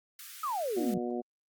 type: high-pass noise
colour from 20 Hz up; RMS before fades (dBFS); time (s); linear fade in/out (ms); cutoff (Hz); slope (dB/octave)
white; -47; 0.19-0.94; 2; 1200; 96
type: exponential sweep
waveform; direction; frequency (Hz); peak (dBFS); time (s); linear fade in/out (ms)
sine; down; 1307 to 170; -30; 0.43-0.98; 5
type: harmonic tone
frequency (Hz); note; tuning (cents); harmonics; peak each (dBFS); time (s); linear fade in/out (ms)
120.9; B2; -36; 2 / 3 / 4 / 5 / 6; -35 / -35 / -41 / -42 / -41; 0.76-1.22; 20
effects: Opus 48 kbps